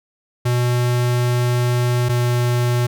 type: tone pair in turn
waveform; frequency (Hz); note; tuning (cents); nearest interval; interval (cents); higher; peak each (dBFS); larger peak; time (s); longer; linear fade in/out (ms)
square; 122.4 / 121.72; B2 / B2; -15 / -25; unison; 10; first; -16; neither; 0.45-2.09 / 2.09-2.87; first; 10
effects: none